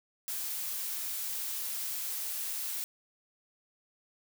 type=noise; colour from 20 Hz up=blue; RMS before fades=-36 dBFS; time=0.28-2.84 s; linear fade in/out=0 ms; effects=none